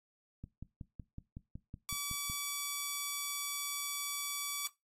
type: click train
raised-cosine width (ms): 5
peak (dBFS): -32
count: 11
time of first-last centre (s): 0.44-2.299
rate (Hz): 5.38
type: tone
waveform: 5% pulse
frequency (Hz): 1147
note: D6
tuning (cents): -41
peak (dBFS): -24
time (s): 1.89-4.67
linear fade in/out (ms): 0
effects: noise-tail reverb RT60 0.2 s tail -18 dB re dry + AAC 48 kbps